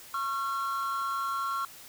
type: tone pair together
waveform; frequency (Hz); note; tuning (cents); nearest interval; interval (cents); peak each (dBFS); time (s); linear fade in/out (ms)
triangle; 1095 / 1365; C#6 / F6; -22 / -40; major third; 382; -30 / -30; 0.14-1.65; 2
effects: white hiss -49 dBFS RMS until 1.88 s